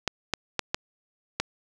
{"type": "clicks", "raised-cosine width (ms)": 0.2, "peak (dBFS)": -7, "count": 5, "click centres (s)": [0.077, 0.337, 0.593, 0.745, 1.4], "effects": []}